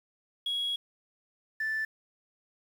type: tone pair in turn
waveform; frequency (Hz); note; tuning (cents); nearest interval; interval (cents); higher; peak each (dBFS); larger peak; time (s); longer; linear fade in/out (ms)
sine; 3322 / 1758.8; G#7 / A6; 0 / -1; major seventh; 1101; first; -27; neither; 0.46-0.76 / 1.6-1.85; first; 5
effects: tanh soft clip ceiling -26 dBFS + 9-bit